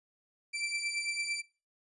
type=beating tone pair; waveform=sawtooth; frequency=2338 / 2346.9 Hz; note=D7 / D7; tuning=-8 / -2 cents; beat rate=8.9 Hz; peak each=-31 / -36 dBFS; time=0.53-1.42 s; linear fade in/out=20 ms; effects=noise-tail reverb RT60 0.3 s tail -19 dB re dry + resampled to 24000 Hz